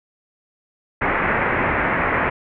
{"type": "low-pass noise", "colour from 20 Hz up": "white", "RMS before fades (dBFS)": -20, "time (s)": [1.01, 2.3], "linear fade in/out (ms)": 10, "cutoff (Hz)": 2200, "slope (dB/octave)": 48, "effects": []}